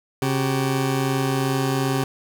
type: tone pair together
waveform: 20% pulse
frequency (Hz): 135.2 / 383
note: C#3 / G4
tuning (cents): -43 / -40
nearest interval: octave + tritone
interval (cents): 1803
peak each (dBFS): -16 / -22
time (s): 0.22-2.04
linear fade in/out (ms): 2
effects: none